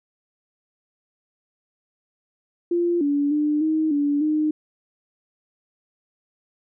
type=tone with pitch steps; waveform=sine; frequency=346.1 / 286.7 / 298.7 / 314.1 / 288.4 / 306.3 Hz; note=F4 / D4 / D4 / D#4 / D4 / D#4; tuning=-16 / -42 / +29 / +16 / -31 / -27 cents; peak=-18 dBFS; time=2.71-4.51 s; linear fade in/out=5 ms; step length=300 ms; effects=none